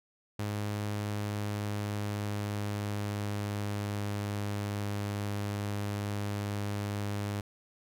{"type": "tone with pitch glide", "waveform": "sawtooth", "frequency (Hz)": [103.83, 102.28], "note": ["G#2", "G#2"], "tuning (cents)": [0, -26], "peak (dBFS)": -28, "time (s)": [0.39, 7.41], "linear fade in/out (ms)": 5, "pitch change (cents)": -26, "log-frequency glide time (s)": [0.89, 4.66], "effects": []}